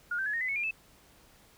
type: tone with pitch steps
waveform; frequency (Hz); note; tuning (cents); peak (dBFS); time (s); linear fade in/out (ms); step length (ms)
sine; 1429 / 1558.3 / 1699.4 / 1853.2 / 2021 / 2204 / 2403 / 2621; F6 / G6 / G#6 / A#6 / B6 / C#7 / D7 / E7; +39 / -11 / +39 / -11 / +39 / -11 / +39 / -11; -29; 0.11-0.71; 5; 75
effects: pink hiss -60 dBFS RMS until 1.57 s